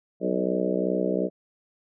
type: harmonic tone with a mistuned harmonic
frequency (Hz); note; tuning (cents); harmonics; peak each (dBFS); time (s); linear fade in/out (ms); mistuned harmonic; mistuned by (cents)
62.7; B1; +27; 3 / 4 / 5 / 6 / 7 / 8 / 9 / 10; -29 / -34 / -30 / -31 / -29 / -32 / -32 / -33; 0.2-1.3; 50; 9; +22
effects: none